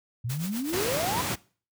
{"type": "exponential sweep", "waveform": "sine", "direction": "up", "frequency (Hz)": [111.2, 1049], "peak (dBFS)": -28, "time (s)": [0.24, 1.22], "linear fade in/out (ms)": 10}
{"type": "noise with tremolo", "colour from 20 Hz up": "white", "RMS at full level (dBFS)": -36, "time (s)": [0.29, 1.02], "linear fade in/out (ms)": 10, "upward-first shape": "triangle", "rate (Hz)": 8, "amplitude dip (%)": 85}
{"type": "high-pass noise", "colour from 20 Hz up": "pink", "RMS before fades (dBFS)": -30, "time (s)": [0.72, 1.36], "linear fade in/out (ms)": 20, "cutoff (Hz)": 100, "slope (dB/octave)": 12}
{"effects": ["noise-tail reverb RT60 0.4 s tail -21 dB re dry"]}